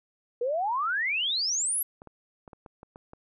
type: exponential sweep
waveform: sine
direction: up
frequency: 464.1 to 11840 Hz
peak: -25 dBFS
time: 0.41-1.83 s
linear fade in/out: 5 ms
type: clicks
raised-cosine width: 1 ms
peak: -31 dBFS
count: 8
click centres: 2.019 / 2.073 / 2.478 / 2.532 / 2.662 / 2.831 / 2.959 / 3.134 s
effects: none